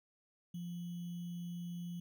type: tone with sample-and-hold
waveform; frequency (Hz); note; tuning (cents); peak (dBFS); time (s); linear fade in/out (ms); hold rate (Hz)
sine; 173.6; F3; -10; -40; 0.54-2; 5; 3150
effects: none